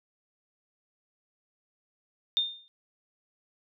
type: tone with exponential decay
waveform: sine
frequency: 3629 Hz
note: A#7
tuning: 47 cents flat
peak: -20 dBFS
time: 2.37-2.68 s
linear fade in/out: 0 ms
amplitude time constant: 66 ms
effects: none